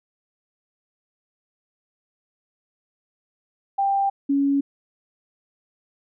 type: tone pair in turn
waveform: sine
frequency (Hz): 790 / 279.3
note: G5 / C#4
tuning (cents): +13 / +13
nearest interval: octave + tritone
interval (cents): 1800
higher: first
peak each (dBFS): -18 / -17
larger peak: second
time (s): 3.78-4.1 / 4.29-4.61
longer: neither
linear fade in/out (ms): 10
effects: none